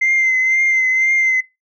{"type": "tone with vibrato", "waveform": "sine", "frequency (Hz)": 2077, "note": "C7", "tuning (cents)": -13, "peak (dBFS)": -11, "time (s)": [0.01, 1.41], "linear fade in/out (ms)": 10, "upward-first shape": "triangle", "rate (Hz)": 2, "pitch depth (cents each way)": 36, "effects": ["noise-tail reverb RT60 0.2 s tail -19 dB re dry", "tanh soft clip ceiling -9 dBFS"]}